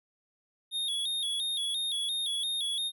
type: tone with vibrato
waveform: square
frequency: 3527 Hz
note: A7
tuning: 3 cents sharp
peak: -30 dBFS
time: 0.71-2.92 s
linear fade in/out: 50 ms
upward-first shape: square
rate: 2.9 Hz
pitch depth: 78 cents each way
effects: none